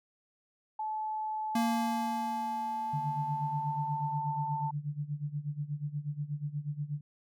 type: tone with pitch glide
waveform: sine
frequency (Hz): 865 to 888.3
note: A5 to A5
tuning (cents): -30 to +16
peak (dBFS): -32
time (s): 0.79-4.71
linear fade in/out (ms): 5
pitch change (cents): +46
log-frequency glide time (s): 2.55-3.74
type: tone with exponential decay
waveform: square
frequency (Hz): 231.3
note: A#3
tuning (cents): -13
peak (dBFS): -27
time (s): 1.55-4.18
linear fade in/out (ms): 5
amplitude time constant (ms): 570
type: tone with tremolo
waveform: sine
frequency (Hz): 146.83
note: D3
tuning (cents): 0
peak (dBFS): -30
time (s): 2.93-7.01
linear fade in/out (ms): 5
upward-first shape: sine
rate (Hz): 8.3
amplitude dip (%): 85
effects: none